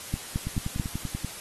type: two click trains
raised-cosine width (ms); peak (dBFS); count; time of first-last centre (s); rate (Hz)
5; -14 / -18; 4 / 9; 0.14-0.798 / 0.47-1.247; 4.56 / 10.3
effects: white hiss -40 dBFS RMS until 1.4 s + AAC 32 kbps